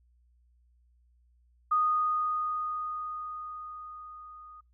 sine tone with level ramp, 1237 Hz, D#6, 10 cents flat, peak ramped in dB -22 to -47 dBFS, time 1.71-4.61 s, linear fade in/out 10 ms, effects noise-tail reverb RT60 0.2 s tail -26 dB re dry + added 60 Hz sine -62 dBFS peak until 4.73 s

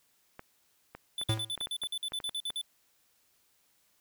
clicks, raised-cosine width 0.5 ms, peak -28 dBFS, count 12, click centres 0.394 / 0.95 / 1.214 / 1.375 / 1.577 / 1.611 / 1.671 / 1.836 / 2.121 / 2.202 / 2.293 / 2.503 s
square tone bursts, 3500 Hz, A7, 10 cents flat, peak -33 dBFS, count 14, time 1.18-2.614 s, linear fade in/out 2 ms, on 56 ms, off 50 ms
square tone with exponential decay, 110 Hz, A2, in tune, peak -25 dBFS, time 1.29-1.55 s, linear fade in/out 5 ms, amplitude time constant 55 ms
effects white hiss -70 dBFS RMS until 4 s

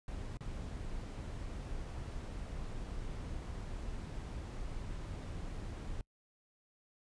brown noise with dropouts, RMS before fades -42 dBFS, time 0.08-6.01 s, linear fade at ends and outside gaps 1 ms, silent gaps 0.371-0.407 s, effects noise-tail reverb RT60 0.1 s tail -25 dB re dry + resampled to 22050 Hz

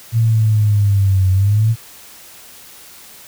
sine linear two-way sweep, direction down then up, 115.4 to 92.9 to 115.4 Hz, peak -10 dBFS, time 0.12-1.76 s, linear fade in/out 50 ms, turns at 1.31 s, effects white hiss -40 dBFS RMS until 3.27 s

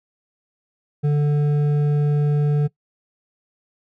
sine tone with hard clipping, 146.83 Hz, D3, in tune, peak -17 dBFS, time 1.03-2.68 s, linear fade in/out 20 ms, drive 7 dB, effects noise-tail reverb RT60 0.1 s tail -21 dB re dry

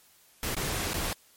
pink noise with dropouts, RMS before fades -31 dBFS, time 0.43-1.13 s, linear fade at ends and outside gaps 1 ms, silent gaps 0.547-0.567 / 0.935-0.941 s, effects white hiss -60 dBFS RMS until 1.36 s + MP3 64 kbps

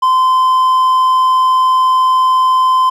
triangle tone, 1031 Hz, C6, 26 cents flat, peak -6 dBFS, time 0.02-2.9 s, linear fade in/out 10 ms, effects none

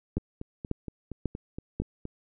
two click trains, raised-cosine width 3 ms, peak -15 / -23 dBFS, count 4 / 9, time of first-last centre 0.17-1.8 / 0.18-2.054 s, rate 1.84 / 4.27 Hz, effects none

